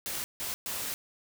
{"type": "noise bursts at uneven times", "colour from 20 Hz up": "white", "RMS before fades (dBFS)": -35, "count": 3, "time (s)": [[0.06, 0.24], [0.4, 0.54], [0.66, 0.94]], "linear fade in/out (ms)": 0, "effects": []}